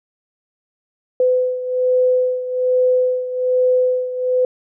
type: beating tone pair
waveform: sine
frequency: 505 / 506.2 Hz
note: B4 / B4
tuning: +39 / +43 cents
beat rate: 1.2 Hz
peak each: -15 / -20 dBFS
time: 1.2-4.45 s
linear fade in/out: 2 ms
effects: none